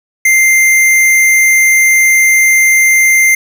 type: tone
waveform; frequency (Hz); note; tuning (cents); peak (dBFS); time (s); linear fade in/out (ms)
square; 2093; C7; 0; -6; 0.25-3.35; 5
effects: none